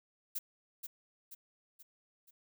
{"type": "noise with echo", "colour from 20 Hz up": "violet", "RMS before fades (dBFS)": -37, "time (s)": [0.35, 0.39], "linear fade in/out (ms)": 10, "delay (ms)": 480, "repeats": 4, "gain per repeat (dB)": -6, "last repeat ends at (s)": 2.31, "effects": []}